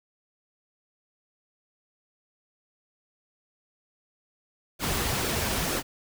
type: noise with flanger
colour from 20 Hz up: pink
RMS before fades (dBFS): -28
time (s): 4.79-5.83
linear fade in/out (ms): 50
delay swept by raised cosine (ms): 0.98 to 6.88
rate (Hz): 2.1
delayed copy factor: -0.5
effects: none